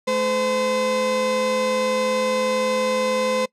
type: tone pair together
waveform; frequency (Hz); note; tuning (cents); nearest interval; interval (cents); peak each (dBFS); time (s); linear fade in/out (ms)
35% pulse; 215.7 / 513; A3 / C5; -34 / -34; octave + minor third; 1500; -26 / -18; 0.07-3.46; 10
effects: noise-tail reverb RT60 0.1 s tail -23 dB re dry + low-pass 8000 Hz 12 dB/octave